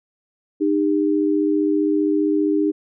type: tone pair together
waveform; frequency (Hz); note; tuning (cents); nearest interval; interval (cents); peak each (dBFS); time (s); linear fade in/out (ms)
sine; 305.9 / 401.1; D#4 / G4; -29 / +40; perfect fourth; 469; -17 / -21; 0.6-2.72; 20
effects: none